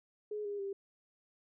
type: tone with pitch steps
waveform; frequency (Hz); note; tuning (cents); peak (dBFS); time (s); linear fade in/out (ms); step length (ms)
sine; 420.7 / 407.5 / 394.8; G#4 / G#4 / G4; +22 / -33 / +12; -36; 0.31-0.73; 5; 140
effects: none